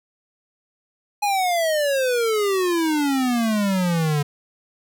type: exponential sweep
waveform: square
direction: down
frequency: 837 to 142.9 Hz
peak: -19 dBFS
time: 1.22-4.23 s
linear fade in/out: 10 ms
effects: none